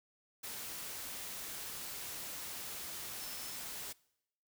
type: tone in noise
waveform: sine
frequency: 5274 Hz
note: E8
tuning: in tune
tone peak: -52 dBFS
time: 3.19-3.57 s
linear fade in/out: 10 ms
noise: white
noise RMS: -44 dBFS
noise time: 0.43-3.93 s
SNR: -11 dB
effects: noise-tail reverb RT60 0.8 s tail -23 dB re dry